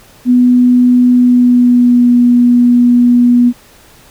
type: tone with pitch glide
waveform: sine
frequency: 247.4 to 243 Hz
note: B3 to B3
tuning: +3 to -28 cents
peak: -4 dBFS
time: 0.25-3.53 s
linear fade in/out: 50 ms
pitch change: -31 cents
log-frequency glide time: 1.12-2.11 s
effects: pink hiss -42 dBFS RMS until 4.1 s